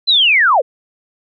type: linear sweep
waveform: sine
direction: down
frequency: 4129 to 434.6 Hz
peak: -8 dBFS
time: 0.07-0.62 s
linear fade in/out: 20 ms
effects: none